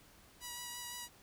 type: tone with vibrato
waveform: 5% pulse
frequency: 970 Hz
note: B5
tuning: 31 cents flat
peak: -31 dBFS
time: 0.4-1.09 s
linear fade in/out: 50 ms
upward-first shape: sine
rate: 5.8 Hz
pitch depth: 14 cents each way
effects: pink hiss -62 dBFS RMS until 1.22 s